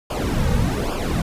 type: noise with flanger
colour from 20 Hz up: brown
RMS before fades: -21 dBFS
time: 0.1-1.22 s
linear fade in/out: 5 ms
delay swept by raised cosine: 0.5 to 3 ms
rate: 1.2 Hz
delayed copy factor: -0.8
effects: resampled to 32000 Hz